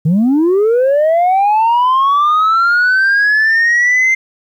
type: linear sweep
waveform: sine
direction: up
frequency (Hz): 146.83 to 2093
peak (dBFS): -6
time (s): 0.05-4.15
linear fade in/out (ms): 10
effects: tanh soft clip ceiling -7 dBFS + 8-bit